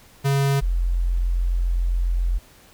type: tone pair in turn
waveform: square / sine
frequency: 138.59 / 43.65 Hz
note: C#3 / F1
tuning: 0 / 0 cents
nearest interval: octave + minor sixth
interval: 2000 cents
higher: first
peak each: -18 dBFS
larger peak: neither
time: 0.24-0.61 / 0.61-2.39 s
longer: second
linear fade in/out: 20 ms
effects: pink hiss -51 dBFS RMS until 2.73 s